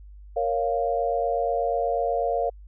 sine chord, Bb minor, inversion none, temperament equal, 466.2 / 554.4 / 698.5 Hz, Bb4 / Db5 / F5, 0 / 0 / 0 cents, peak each -27 / -27 / -25 dBFS, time 0.36-2.5 s, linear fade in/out 10 ms, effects added 50 Hz sine -42 dBFS peak until 2.67 s

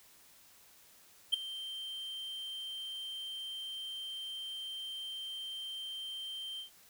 triangle tone with ADSR envelope, 3136 Hz, G7, in tune, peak -21 dBFS, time 1.32-6.7 s, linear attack 19 ms, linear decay 7 ms, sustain -17 dB, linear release 110 ms, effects white hiss -61 dBFS RMS until 6.89 s

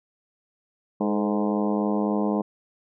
harmonic tone with a mistuned harmonic, 103.7 Hz, G#2, 2 cents flat, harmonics 2 / 3 / 4 / 5 / 6 / 7 / 8 / 9 / 10, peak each -24 / -28 / -30 / -32 / -34 / -35 / -36 / -37 / -38 dBFS, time 1-2.42 s, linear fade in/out 10 ms, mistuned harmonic 4, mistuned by +53 cents, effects none

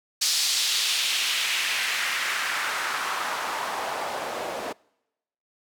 white noise with band-pass filter sweep, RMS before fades -27 dBFS, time 0.21-4.73 s, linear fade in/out 10 ms, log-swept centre 4900 to 530 Hz, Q 1.6, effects noise-tail reverb RT60 0.9 s tail -26 dB re dry

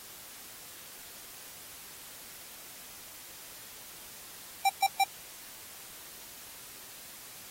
square tone bursts, 784 Hz, G5, in tune, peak -22 dBFS, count 3, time 4.65-5.039 s, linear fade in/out 5 ms, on 43 ms, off 130 ms, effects white hiss -48 dBFS RMS until 7.5 s + AAC 48 kbps

